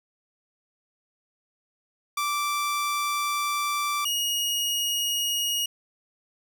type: tone pair in turn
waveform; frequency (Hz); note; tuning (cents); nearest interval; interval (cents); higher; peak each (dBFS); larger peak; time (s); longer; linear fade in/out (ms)
sawtooth; 1170 / 2878; D6 / F#7; -7 / -49; octave + major third; 1558; second; -21; neither; 2.17-4.05 / 4.05-5.66; first; 5
effects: none